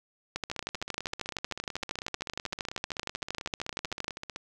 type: two click trains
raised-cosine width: 0.2 ms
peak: -20 / -14 dBFS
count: 62 / 49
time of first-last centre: 0.5-4.361 / 0.36-4.081 s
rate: 15.8 / 12.9 Hz
effects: none